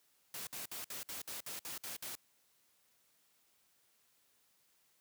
white noise bursts, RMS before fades -44 dBFS, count 10, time 0.34-2.153 s, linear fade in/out 2 ms, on 130 ms, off 57 ms, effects white hiss -73 dBFS RMS until 5 s + high-pass 80 Hz 12 dB/octave

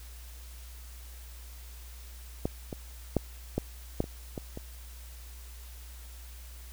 clicks, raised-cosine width 2 ms, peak -15 / -22 / -11 / -14 / -13 / -26 / -21 / -25 dBFS, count 8, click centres 2.455 / 2.728 / 3.167 / 3.58 / 4.004 / 4.041 / 4.378 / 4.574 s, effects added 60 Hz sine -44 dBFS peak until 6.72 s + white hiss -53 dBFS RMS until 6.72 s

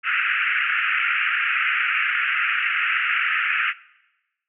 pink band-pass noise, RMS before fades -22 dBFS, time 0.03-3.74 s, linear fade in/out 50 ms, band 1300 to 2800 Hz, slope 96 dB/octave, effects noise-tail reverb RT60 1.0 s tail -21 dB re dry

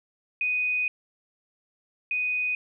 sine tone pair in turn, 2490 / 2490 Hz, D#7 / D#7, +1 / +1 cents, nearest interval unison, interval 0 cents, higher neither, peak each -23 / -24 dBFS, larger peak first, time 0.41-0.88 / 2.11-2.55 s, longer first, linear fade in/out 2 ms, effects none

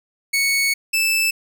sawtooth tone pair in turn, 2217 / 2636 Hz, C#7 / E7, 0 / -1 cents, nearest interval minor third, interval 299 cents, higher second, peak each -13 dBFS, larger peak neither, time 0.33-0.74 / 0.93-1.31 s, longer first, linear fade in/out 10 ms, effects none

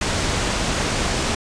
pink low-pass noise, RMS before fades -22 dBFS, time 0.01-1.35 s, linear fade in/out 5 ms, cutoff 8600 Hz, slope 24 dB/octave, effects resampled to 22050 Hz

